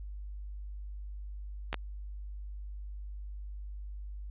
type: clicks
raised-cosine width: 0.3 ms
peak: -17 dBFS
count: 2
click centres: 1.729 / 1.743 s
effects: added 50 Hz sine -39 dBFS peak until 4.3 s + resampled to 8000 Hz